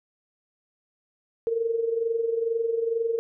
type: tone with amplitude modulation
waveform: sine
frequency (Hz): 458.6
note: A#4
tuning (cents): -28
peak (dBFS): -20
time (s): 1.47-3.19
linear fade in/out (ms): 0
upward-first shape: sine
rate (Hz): 22.2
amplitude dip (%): 65
effects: none